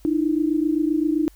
sine tone pair together, 301.9 / 329.6 Hz, D4 / E4, +48 / 0 cents, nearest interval major second, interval 152 cents, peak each -20 / -22 dBFS, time 0.05-1.28 s, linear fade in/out 0 ms, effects added 50 Hz sine -48 dBFS peak until 1.35 s + white hiss -57 dBFS RMS until 1.35 s

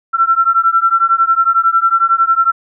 sine beating tone pair, 1345 / 1356 Hz, E6 / E6, +34 / +49 cents, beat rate 11 Hz, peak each -12 dBFS, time 0.13-2.52 s, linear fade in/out 20 ms, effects none

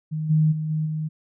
sine tone with level steps, 155.56 Hz, D#3, in tune, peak -24 / -15 / -24 / -21 / -24 dBFS, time 0.11-1.09 s, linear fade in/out 20 ms, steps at 0.29 / 0.51 / 0.69 / 0.85 s, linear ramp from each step 20 ms, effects none

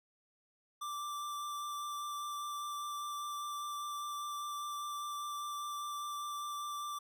square tone with vibrato, 1174.7 Hz, D6, in tune, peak -39 dBFS, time 0.81-6.99 s, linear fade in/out 10 ms, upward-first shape sine, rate 5 Hz, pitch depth 10 cents each way, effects none

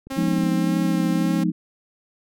click train, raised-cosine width 3 ms, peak -28 dBFS, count 8, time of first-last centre 0.07-0.436 s, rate 19.1 Hz
sawtooth tone with vibrato, 267.7 Hz, C4, 40 cents sharp, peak -23 dBFS, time 0.1-1.44 s, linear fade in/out 10 ms, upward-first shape triangle, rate 1.8 Hz, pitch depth 25 cents each way
sine chord, F half-diminished seventh, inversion none, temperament equal, 174.61 / 207.7 / 246.9 / 311.1 Hz, F3 / Ab3 / Cb4 / Eb4, 0 / 0 / 0 / 0 cents, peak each -22 / -25 / -28 / -24 dBFS, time 0.16-1.52 s, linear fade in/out 20 ms
effects none

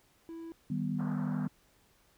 triangle tone, 330 Hz, E4, 2 cents sharp, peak -39 dBFS, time 0.29-0.52 s, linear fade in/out 0 ms
sine chord, Eb augmented, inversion none, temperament equal, 155.56 / 196 / 246.9 Hz, Eb3 / G3 / B3, 0 / 0 / 0 cents, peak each -35 dBFS, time 0.7-1.48 s, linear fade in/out 5 ms
white band-pass noise, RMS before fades -48 dBFS, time 0.98-1.48 s, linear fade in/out 20 ms, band 420 to 1500 Hz, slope 48 dB/octave
effects pink hiss -67 dBFS RMS until 2.17 s

